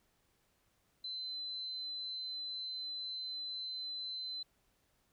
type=tone; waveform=sine; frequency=4051 Hz; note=B7; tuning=43 cents sharp; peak=-39 dBFS; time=1.04-4.43 s; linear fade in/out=5 ms; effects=pink hiss -75 dBFS RMS until 5.12 s